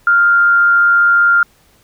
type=tone with frequency modulation; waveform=sine; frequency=1396.9 Hz; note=F6; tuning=in tune; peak=-7 dBFS; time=0.07-1.43 s; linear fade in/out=2 ms; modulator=99 Hz; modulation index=0.3; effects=pink hiss -52 dBFS RMS until 1.83 s